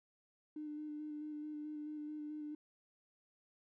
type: tone with vibrato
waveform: triangle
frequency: 301.2 Hz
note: D4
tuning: 44 cents sharp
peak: -38 dBFS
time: 0.56-2.55 s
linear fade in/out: 5 ms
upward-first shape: square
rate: 4.6 Hz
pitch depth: 15 cents each way
effects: tanh soft clip ceiling -40 dBFS